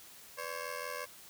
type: ring-modulated tone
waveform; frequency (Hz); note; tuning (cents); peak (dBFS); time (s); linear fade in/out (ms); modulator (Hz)
15% pulse; 542; C#5; -39; -29; 0.37-1.06; 20; 42.8
effects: white hiss -54 dBFS RMS until 1.29 s